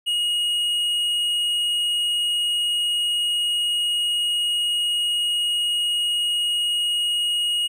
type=tone with tanh clipping; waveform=sine; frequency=2882 Hz; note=F#7; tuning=46 cents flat; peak=-21 dBFS; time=0.06-7.68 s; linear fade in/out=20 ms; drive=8 dB; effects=none